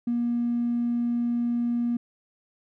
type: tone with tanh clipping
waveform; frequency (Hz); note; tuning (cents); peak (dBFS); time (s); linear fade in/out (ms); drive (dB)
triangle; 238.2; A#3; +38; -22; 0.07-1.97; 5; 1
effects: none